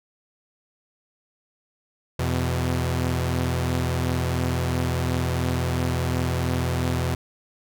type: tone pair together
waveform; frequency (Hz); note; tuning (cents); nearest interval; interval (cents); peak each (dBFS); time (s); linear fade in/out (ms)
sawtooth; 84.8 / 125.76; E2 / B2; +50 / +32; perfect fifth; 682; -21; 2.19-7.15; 5
effects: none